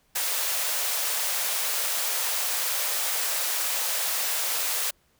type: high-pass noise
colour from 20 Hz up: white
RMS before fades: -27 dBFS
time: 0.15-4.91 s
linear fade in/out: 10 ms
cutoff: 460 Hz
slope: 48 dB/octave
effects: pink hiss -66 dBFS RMS until 5.19 s